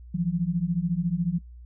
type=beating tone pair; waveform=sine; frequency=164.8 / 178.8 Hz; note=E3 / F3; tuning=0 / +41 cents; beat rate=14 Hz; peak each=-27 / -25 dBFS; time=0.14-1.39 s; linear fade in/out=10 ms; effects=noise-tail reverb RT60 0.1 s tail -22 dB re dry + added 60 Hz sine -42 dBFS peak until 1.65 s